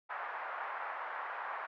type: band-pass noise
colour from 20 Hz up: pink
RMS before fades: -41 dBFS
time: 0.09-1.67 s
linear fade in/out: 20 ms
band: 760 to 1700 Hz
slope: 24 dB/octave
effects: none